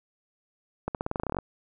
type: accelerating click train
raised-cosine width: 1 ms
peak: -15 dBFS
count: 14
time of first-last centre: 0.88-1.387 s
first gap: 68 ms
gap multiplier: 0.9
effects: none